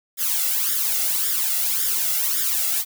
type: noise with flanger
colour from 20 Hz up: blue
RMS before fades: -22 dBFS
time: 0.17-2.85 s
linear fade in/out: 50 ms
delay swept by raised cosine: 0.57 to 1.49 ms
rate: 1.8 Hz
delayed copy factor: +0.8
effects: none